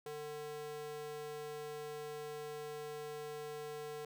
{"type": "tone with high-pass filter", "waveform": "square", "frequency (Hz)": 150, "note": "D3", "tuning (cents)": 37, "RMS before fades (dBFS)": -45, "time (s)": [0.06, 4.05], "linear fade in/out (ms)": 2, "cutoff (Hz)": 380, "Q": 2.3, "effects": []}